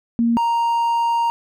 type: tone pair in turn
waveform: sine / triangle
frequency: 233.1 / 932.4 Hz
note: A#3 / A#5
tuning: 0 / 0 cents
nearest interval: 2 octaves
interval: 2400 cents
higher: second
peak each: -14 dBFS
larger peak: neither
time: 0.19-0.37 / 0.37-1.3 s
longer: second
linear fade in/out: 0 ms
effects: none